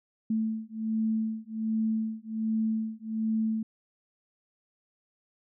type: beating tone pair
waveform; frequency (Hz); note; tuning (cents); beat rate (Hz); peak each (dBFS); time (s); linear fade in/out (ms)
sine; 220 / 221.3; A3 / A3; 0 / +10; 1.3; -30; 0.3-3.63; 5
effects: none